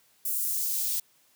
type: noise with high-pass filter sweep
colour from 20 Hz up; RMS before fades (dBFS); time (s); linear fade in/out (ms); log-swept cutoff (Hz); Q
blue; -29; 0.25-1; 5; 9600 to 3500; 0.89
effects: white hiss -64 dBFS RMS until 1.35 s + high-pass 80 Hz 12 dB/octave